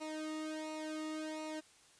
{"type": "tone with flanger", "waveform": "sawtooth", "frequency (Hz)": 311.1, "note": "D#4", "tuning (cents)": 0, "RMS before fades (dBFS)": -42, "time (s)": [0, 1.61], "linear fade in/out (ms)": 20, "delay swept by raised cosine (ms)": [0.6, 1.27], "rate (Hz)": 1.4, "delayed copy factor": -0.95, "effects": ["white hiss -64 dBFS RMS until 1.99 s", "resampled to 22050 Hz"]}